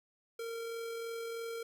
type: tone with amplitude modulation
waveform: square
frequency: 460 Hz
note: A#4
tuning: 23 cents flat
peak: -38 dBFS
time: 0.39-1.63 s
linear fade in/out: 5 ms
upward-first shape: sine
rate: 43.1 Hz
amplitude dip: 25%
effects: none